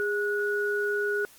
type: tone pair together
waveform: sine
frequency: 410.3 / 1462 Hz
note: G#4 / F#6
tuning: -21 / -21 cents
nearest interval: octave + minor seventh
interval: 2200 cents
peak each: -27 / -28 dBFS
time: 0-1.25 s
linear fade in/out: 0 ms
effects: white hiss -54 dBFS RMS until 1.38 s + Opus 32 kbps